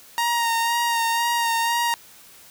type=tone with vibrato; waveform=sawtooth; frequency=932.3 Hz; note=A#5; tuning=in tune; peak=-16 dBFS; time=0.18-1.94 s; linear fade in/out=0 ms; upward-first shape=sine; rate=2 Hz; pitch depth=26 cents each way; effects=white hiss -48 dBFS RMS until 2.5 s